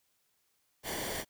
pink noise with comb filter, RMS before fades -37 dBFS, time 0.83-1.25 s, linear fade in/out 50 ms, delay 0.77 ms, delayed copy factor -0.6, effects white hiss -75 dBFS RMS until 1.29 s

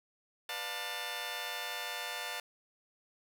10% pulse chord, B half-diminished seventh, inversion none, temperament just, 493.9 / 592.7 / 711.2 / 889 Hz, B4 / D5 / F5 / A5, 0 / +16 / +31 / +18 cents, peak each -38 / -37 / -34 / -34 dBFS, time 0.49-2.4 s, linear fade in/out 2 ms, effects none

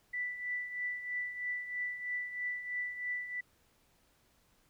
sine tone with tremolo, 1975.5 Hz, B6, in tune, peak -32 dBFS, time 0.13-3.41 s, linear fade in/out 10 ms, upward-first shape triangle, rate 3.1 Hz, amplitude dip 70%, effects pink hiss -70 dBFS RMS until 4.69 s

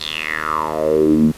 10% pulse tone with band-pass filter sweep, 77.78 Hz, D#2, in tune, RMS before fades -17 dBFS, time 0-1.32 s, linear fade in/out 10 ms, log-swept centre 4100 to 190 Hz, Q 6.4, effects pink hiss -40 dBFS RMS until 1.37 s + resampled to 32000 Hz

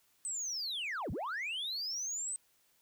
sine linear two-way sweep, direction down then up, 8280 to 51.91 to 8280 Hz, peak -33 dBFS, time 0.25-2.36 s, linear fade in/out 0 ms, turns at 1.11 s, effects tanh soft clip ceiling -34 dBFS + white hiss -71 dBFS RMS until 2.81 s

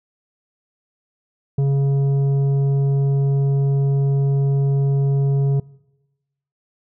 triangle tone with tanh clipping, 138.59 Hz, C#3, in tune, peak -16 dBFS, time 1.58-5.6 s, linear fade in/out 5 ms, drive 12 dB, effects noise-tail reverb RT60 1.0 s tail -23 dB re dry

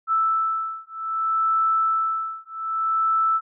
sine beating tone pair, 1318.5 / 1319.13 Hz, E6 / E6, 0 / +1 cents, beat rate 0.63 Hz, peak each -23 dBFS, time 0.07-3.41 s, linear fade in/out 50 ms, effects none

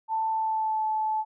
sine tone with pitch glide, 886 to 868.3 Hz, A5 to A5, +12 to -23 cents, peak -24 dBFS, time 0.08-1.25 s, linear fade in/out 50 ms, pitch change -35 cents, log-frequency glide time 0.3-0.86 s, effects none

